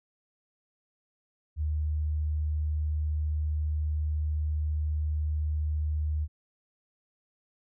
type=tone; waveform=sine; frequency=76.2 Hz; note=D#2; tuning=36 cents flat; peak=-26 dBFS; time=1.56-6.28 s; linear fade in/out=50 ms; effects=none